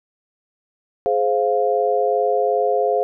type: chord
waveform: sine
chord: F minor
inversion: first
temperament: equal with one note detuned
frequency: 420.6 / 523.3 / 698.5 Hz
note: Ab4 / C5 / F5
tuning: +22 / 0 / 0 cents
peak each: -20 dBFS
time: 1.06-3.03 s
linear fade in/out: 0 ms
effects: none